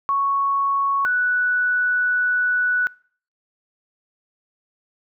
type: tone pair in turn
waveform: sine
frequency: 1108.7 / 1479.9 Hz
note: C#6 / F#6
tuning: 0 / 0 cents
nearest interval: perfect fourth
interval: 500 cents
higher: second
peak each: -17 dBFS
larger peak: neither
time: 0.09-1.05 / 1.05-2.87 s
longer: second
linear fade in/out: 0 ms
effects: noise-tail reverb RT60 0.5 s tail -24 dB re dry